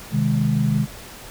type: chord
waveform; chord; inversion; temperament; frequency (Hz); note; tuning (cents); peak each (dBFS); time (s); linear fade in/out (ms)
sine; Ab major; first; just; 129.78 / 155.74 / 207.7; C3 / Eb3 / Ab3; -14 / +2 / 0; -21; 0.11-0.87; 50
effects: pink hiss -39 dBFS RMS until 1.3 s